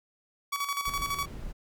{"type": "tone with tremolo", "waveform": "sawtooth", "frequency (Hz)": 1133, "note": "C#6", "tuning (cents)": 37, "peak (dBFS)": -24, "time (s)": [0.52, 1.26], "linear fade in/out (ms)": 10, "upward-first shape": "square", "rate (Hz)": 12, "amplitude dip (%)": 60}
{"type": "noise", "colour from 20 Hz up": "brown", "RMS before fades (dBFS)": -39, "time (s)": [0.86, 1.53], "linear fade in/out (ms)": 20}
{"effects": []}